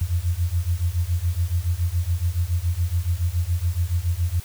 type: beating tone pair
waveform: sine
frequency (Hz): 83.2 / 90.3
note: E2 / F#2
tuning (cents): +17 / -42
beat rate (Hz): 7.1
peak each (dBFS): -23 / -23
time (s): 0.01-4.4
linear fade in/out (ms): 5
effects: white hiss -43 dBFS RMS until 4.44 s